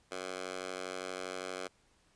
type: tone with high-pass filter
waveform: 10% pulse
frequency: 92.5 Hz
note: F#2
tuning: in tune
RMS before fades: -41 dBFS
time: 0.11-1.68 s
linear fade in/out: 10 ms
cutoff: 510 Hz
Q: 0.81
effects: pink hiss -69 dBFS RMS until 2.15 s + resampled to 22050 Hz